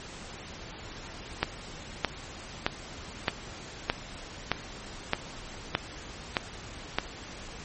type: click train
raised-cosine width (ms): 0.3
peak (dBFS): -7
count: 10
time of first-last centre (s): 1.43-6.986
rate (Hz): 1.62
effects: pink hiss -43 dBFS RMS until 7.64 s + MP3 32 kbps